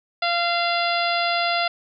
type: harmonic tone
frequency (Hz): 690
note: F5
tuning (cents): -21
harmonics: 1 / 2 / 3 / 4 / 5 / 6 / 7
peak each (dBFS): -23 / -26 / -28 / -29 / -30 / -31 / -31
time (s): 0.22-1.68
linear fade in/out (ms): 5
effects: none